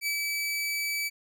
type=tone with ADSR envelope; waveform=sawtooth; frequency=2300 Hz; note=D7; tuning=37 cents flat; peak=-23 dBFS; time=0.01-1.1 s; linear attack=56 ms; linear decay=93 ms; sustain=-2 dB; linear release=30 ms; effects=none